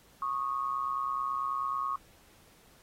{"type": "tone pair together", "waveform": "sine", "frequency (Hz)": [1104, 1233.2], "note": ["C#6", "D#6"], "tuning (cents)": [-7, -16], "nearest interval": "major second", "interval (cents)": 191, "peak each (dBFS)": [-31, -35], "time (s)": [0.22, 1.96], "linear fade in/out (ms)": 2, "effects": ["pink hiss -61 dBFS RMS until 2.82 s", "AAC 48 kbps"]}